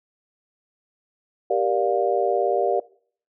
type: chord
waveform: sine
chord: G minor seventh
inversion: none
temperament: just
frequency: 392 / 470.4 / 588 / 705.6 Hz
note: G4 / Bb4 / D5 / F5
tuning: 0 / +16 / +2 / +18 cents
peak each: -24 dBFS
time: 1.5-2.8 s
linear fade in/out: 5 ms
effects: noise-tail reverb RT60 0.5 s tail -21 dB re dry